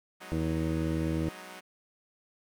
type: chord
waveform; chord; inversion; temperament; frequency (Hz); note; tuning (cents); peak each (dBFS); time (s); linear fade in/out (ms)
5% pulse; G# minor seventh; third; equal; 185 / 207.7 / 246.9 / 311.1; F#3 / G#3 / B3 / D#4; 0 / 0 / 0 / 0; -36 / -40 / -42 / -38; 0.2-1.61; 20
type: harmonic tone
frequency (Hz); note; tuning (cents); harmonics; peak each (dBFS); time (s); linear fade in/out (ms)
80; D#2; +49; 1 / 2 / 3 / 4 / 5 / 6 / 7; -34 / -32 / -37 / -32 / -45 / -40 / -43; 0.32-1.29; 0
effects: none